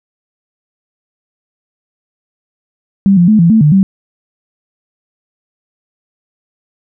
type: tone with pitch steps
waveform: sine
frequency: 196.3 / 174.3 / 215.2 / 168.5 / 221.4 / 149.7 / 192.8 Hz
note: G3 / F3 / A3 / E3 / A3 / D3 / G3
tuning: +3 / -3 / -38 / +38 / +11 / +33 / -28 cents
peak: -4 dBFS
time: 3.06-3.83 s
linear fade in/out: 0 ms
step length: 110 ms
effects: none